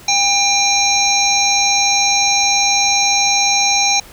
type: harmonic tone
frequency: 800 Hz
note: G5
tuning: 35 cents sharp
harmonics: 1 / 3 / 5 / 7 / 8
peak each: -18 / -18 / -18 / -18 / -18 dBFS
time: 0.08-4 s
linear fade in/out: 5 ms
effects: pink hiss -40 dBFS RMS until 4.12 s